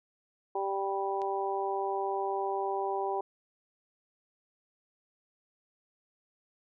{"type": "harmonic tone", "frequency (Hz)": 195.9, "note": "G3", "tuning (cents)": -1, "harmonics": [2, 3, 4, 5], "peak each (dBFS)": [-33, -40, -33, -37], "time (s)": [0.55, 3.21], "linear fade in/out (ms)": 5}
{"type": "click", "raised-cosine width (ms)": 0.2, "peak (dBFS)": -31, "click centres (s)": 1.218}
{"effects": []}